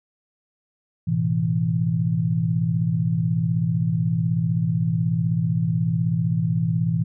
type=chord; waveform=sine; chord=A suspended second; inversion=none; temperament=equal with one note detuned; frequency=110 / 125.99 / 164.81 Hz; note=A2 / B2 / E3; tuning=0 / +35 / 0 cents; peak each=-25 / -25 / -21 dBFS; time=1.07-7.04 s; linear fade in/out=10 ms; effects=none